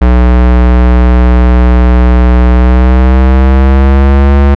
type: tone with pitch glide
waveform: square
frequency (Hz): 61.3 to 70.01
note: B1 to C#2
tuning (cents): -12 to +18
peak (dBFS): -3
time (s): 0.01-4.55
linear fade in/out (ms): 10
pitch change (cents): +230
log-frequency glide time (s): 2.51-4.37
effects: low-pass 2000 Hz 12 dB/octave